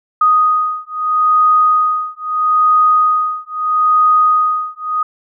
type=beating tone pair; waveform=sine; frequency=1244.5 / 1245.27 Hz; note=D#6 / D#6; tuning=0 / +1 cents; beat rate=0.77 Hz; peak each=-13 dBFS; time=0.21-5.03 s; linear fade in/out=5 ms; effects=none